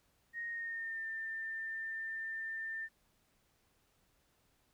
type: tone with pitch glide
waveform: sine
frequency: 1864.7 to 1793.9 Hz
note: A#6 to A6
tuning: 0 to +33 cents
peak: -38 dBFS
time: 0.33-2.89 s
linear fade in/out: 50 ms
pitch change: -67 cents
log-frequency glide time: 0.49-1.05 s
effects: pink hiss -74 dBFS RMS until 4.73 s